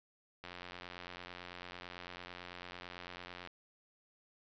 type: click train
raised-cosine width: 0.3 ms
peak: -30 dBFS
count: 271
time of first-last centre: 0.44-3.474 s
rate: 89 Hz
effects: resampled to 16000 Hz + 12-bit